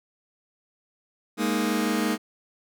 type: chord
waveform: sawtooth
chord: Ab suspended second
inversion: none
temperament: just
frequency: 207.7 / 233.6 / 311.5 Hz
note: Ab3 / Bb3 / Eb4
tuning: 0 / +4 / +2 cents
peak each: -23 dBFS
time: 1.37-2.18 s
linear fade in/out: 50 ms
effects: none